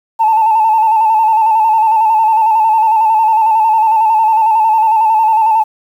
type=tone with vibrato; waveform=sine; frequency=880 Hz; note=A5; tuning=in tune; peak=-6 dBFS; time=0.19-5.64 s; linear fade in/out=20 ms; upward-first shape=square; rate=11 Hz; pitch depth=41 cents each way; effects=tanh soft clip ceiling -3 dBFS + 7-bit